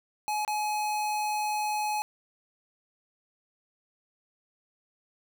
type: tone with dropouts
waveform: square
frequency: 845 Hz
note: G#5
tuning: 30 cents sharp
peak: -28 dBFS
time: 0.28-2.02 s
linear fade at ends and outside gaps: 0 ms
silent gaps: 0.449-0.478 s
effects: none